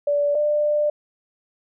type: tone pair in turn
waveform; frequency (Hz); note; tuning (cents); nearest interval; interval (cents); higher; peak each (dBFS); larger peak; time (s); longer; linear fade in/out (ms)
sine; 579 / 595.3; D5 / D5; -25 / +23; unison; 48; second; -17; neither; 0.07-0.35 / 0.35-0.9; second; 5
effects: none